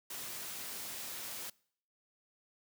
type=noise; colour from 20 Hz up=white; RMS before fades=-43 dBFS; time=0.1-1.5 s; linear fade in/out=5 ms; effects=noise-tail reverb RT60 0.6 s tail -24 dB re dry + high-pass 100 Hz 12 dB/octave